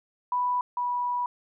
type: tone pair in turn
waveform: sine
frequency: 987.8 / 978.1 Hz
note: B5 / B5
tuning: 0 / -17 cents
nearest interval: unison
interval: 17 cents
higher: first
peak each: -23 / -25 dBFS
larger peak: first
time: 0.32-0.61 / 0.77-1.26 s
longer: second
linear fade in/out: 2 ms
effects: none